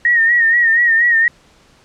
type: tone with vibrato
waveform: sine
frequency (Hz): 1864.7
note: A#6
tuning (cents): 0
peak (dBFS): -9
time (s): 0.05-1.28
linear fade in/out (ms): 2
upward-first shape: sine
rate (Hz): 4.2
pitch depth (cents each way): 63
effects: pink hiss -50 dBFS RMS until 1.84 s + low-pass 7000 Hz 12 dB/octave